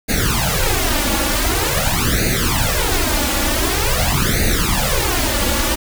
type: noise with flanger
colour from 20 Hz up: pink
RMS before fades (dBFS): -17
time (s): 0.08-5.76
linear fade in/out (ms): 20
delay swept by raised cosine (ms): 0.46 to 3.56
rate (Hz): 0.46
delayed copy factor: +1
effects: none